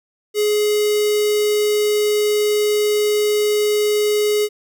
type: tone with notch filter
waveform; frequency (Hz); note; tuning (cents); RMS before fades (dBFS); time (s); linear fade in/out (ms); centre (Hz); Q
square; 419.7; G#4; +18; -17; 0.34-4.49; 50; 1100; 0.66
effects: none